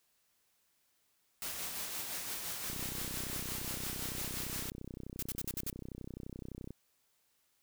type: noise with tremolo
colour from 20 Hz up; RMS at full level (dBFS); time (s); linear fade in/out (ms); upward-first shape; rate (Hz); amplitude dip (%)
white; -39; 1.42-4.7; 0; sine; 5.8; 35
type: click train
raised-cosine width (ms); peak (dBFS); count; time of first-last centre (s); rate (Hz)
3; -31; 128; 2.7-6.706; 31.7
type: noise bursts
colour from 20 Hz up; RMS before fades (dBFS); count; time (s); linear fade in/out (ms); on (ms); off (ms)
blue; -38; 6; 5.19-5.701; 2; 36; 59
effects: white hiss -75 dBFS RMS until 7.62 s